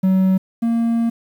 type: tone pair in turn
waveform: triangle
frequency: 188.7 / 231.3 Hz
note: F#3 / A#3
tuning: +34 / -13 cents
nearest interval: major third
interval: 353 cents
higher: second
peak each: -10 / -13 dBFS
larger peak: first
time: 0.03-0.38 / 0.62-1.1 s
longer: second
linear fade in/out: 10 ms
effects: 8-bit